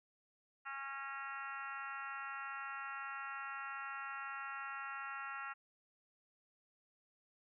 harmonic tone with a mistuned harmonic, 274.4 Hz, C#4, 17 cents flat, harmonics 3 / 4 / 5 / 6 / 7 / 8 / 9 / 10, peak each -52 / -51 / -45 / -53 / -50 / -60 / -57 / -55 dBFS, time 0.65-5.54 s, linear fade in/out 20 ms, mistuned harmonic 7, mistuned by -24 cents, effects none

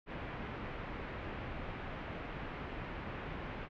pink low-pass noise, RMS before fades -43 dBFS, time 0.06-3.69 s, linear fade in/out 50 ms, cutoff 2600 Hz, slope 24 dB/octave, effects none

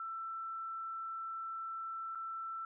sine tone with dropouts, 1334 Hz, E6, 20 cents sharp, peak -39 dBFS, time 0-2.65 s, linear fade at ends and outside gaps 2 ms, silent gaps 2.15-2.155 s, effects none

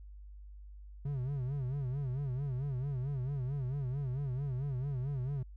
triangle tone with vibrato, 133.6 Hz, C3, 36 cents sharp, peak -31 dBFS, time 1.05-5.43 s, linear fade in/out 5 ms, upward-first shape sine, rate 4.5 Hz, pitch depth 140 cents each way, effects added 50 Hz sine -47 dBFS peak until 5.56 s

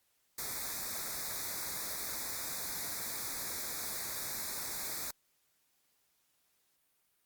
white band-stop noise, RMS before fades -39 dBFS, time 0.38-5.11 s, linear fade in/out 5 ms, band 2400 to 3600 Hz, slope 96 dB/octave, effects white hiss -75 dBFS RMS until 7.25 s + Opus 48 kbps

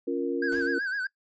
sine chord, Bb minor, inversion first, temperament equal, 277.2 / 349.2 / 466.2 Hz, Db4 / F4 / Bb4, 0 / 0 / 0 cents, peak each -30 dBFS, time 0.07-0.79 s, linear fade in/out 10 ms
triangle tone with vibrato, 1575 Hz, G6, 8 cents sharp, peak -26 dBFS, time 0.42-1.07 s, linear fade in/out 5 ms, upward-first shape sine, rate 7.9 Hz, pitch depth 98 cents each way
pink noise with exponential decay, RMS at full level -43 dBFS, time 0.52-0.98 s, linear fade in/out 1 ms, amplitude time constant 100 ms
effects noise-tail reverb RT60 0.1 s tail -20 dB re dry + resampled to 16000 Hz

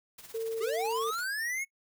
white noise with tremolo, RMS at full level -47 dBFS, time 0.18-1.24 s, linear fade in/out 5 ms, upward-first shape sine, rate 18 Hz, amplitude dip 65%
sine tone, 450.7 Hz, A4, 42 cents sharp, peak -30 dBFS, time 0.34-1.11 s, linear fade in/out 10 ms
square linear sweep, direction up, 372.6 to 2217 Hz, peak -32 dBFS, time 0.6-1.65 s, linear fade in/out 20 ms
effects noise-tail reverb RT60 0.1 s tail -22 dB re dry

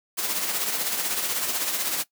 white noise with tremolo, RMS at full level -25 dBFS, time 0.17-2.04 s, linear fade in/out 20 ms, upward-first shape sine, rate 16 Hz, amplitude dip 45%, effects noise-tail reverb RT60 0.1 s tail -19 dB re dry + high-pass 200 Hz 12 dB/octave

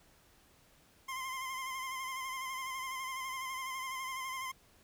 25% pulse tone with vibrato, 1046.5 Hz, C6, in tune, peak -34 dBFS, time 1.08-4.52 s, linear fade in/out 10 ms, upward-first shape sine, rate 12 Hz, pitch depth 39 cents each way, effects pink hiss -65 dBFS RMS until 4.83 s

